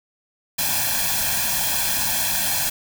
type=noise with comb filter; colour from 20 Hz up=white; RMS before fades=-22 dBFS; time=0.58-2.7 s; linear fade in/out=10 ms; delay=1.2 ms; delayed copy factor=+0.95; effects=none